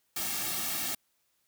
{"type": "noise with comb filter", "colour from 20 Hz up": "white", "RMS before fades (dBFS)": -33, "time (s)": [0.16, 0.95], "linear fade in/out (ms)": 5, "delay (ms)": 2, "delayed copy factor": -0.7, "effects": ["white hiss -74 dBFS RMS until 1.47 s"]}